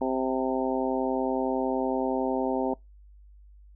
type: harmonic tone with a mistuned harmonic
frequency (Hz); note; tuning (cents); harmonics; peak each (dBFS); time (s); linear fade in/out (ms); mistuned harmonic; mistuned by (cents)
130.81; C3; 0; 2 / 3 / 4 / 5 / 6 / 7; -29 / -31 / -32 / -33 / -34 / -34; 0.01-2.74; 5; 7; -21
effects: noise-tail reverb RT60 0.2 s tail -25 dB re dry + added 50 Hz sine -49 dBFS peak until 3.75 s